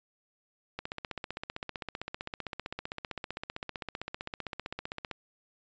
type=click train; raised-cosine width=0.3 ms; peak=-20 dBFS; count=68; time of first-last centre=0.79-5.113 s; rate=15.5 Hz; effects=resampled to 16000 Hz